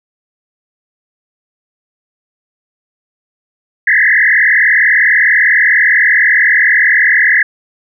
sine tone with frequency modulation, 1858 Hz, A#6, 6 cents flat, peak -6 dBFS, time 3.87-7.43 s, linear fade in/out 5 ms, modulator 40.1 Hz, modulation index 5.4, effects none

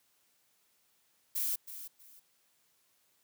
violet noise with echo, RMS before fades -33 dBFS, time 1.35-1.56 s, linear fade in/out 10 ms, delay 320 ms, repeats 2, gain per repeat -12 dB, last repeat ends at 2.2 s, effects white hiss -72 dBFS RMS until 3.23 s + high-pass 80 Hz 12 dB/octave

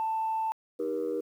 sine tone, 886 Hz, A5, 12 cents sharp, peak -26 dBFS, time 0-0.52 s, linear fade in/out 0 ms
sine chord, Eb major, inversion none, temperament equal with one note detuned, 311.1 / 392 / 476.8 Hz, Eb4 / G4 / Bb4, 0 / 0 / +39 cents, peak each -34 / -33 / -30 dBFS, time 0.79-1.21 s, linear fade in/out 10 ms
effects tanh soft clip ceiling -23 dBFS + 10-bit

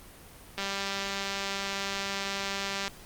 click train, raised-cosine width 0.2 ms, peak -15 dBFS, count 454, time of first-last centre 0.58-2.879 s, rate 197 Hz, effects pink hiss -50 dBFS RMS until 3.05 s + Opus 24 kbps

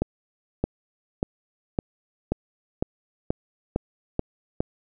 accelerating click train, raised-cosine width 2 ms, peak -9 dBFS, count 10, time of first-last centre 0.02-4.605 s, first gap 620 ms, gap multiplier 0.95, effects none

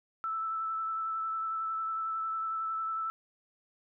sine tone with vibrato, 1318.5 Hz, E6, in tune, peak -31 dBFS, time 0.24-3.1 s, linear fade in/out 0 ms, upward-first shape triangle, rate 11 Hz, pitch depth 18 cents each way, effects none

